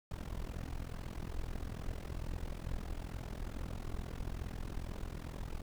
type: noise with amplitude modulation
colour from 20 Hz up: brown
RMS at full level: -37 dBFS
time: 0.11-5.62 s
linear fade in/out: 2 ms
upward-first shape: sine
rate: 42.3 Hz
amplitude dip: 90%
effects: none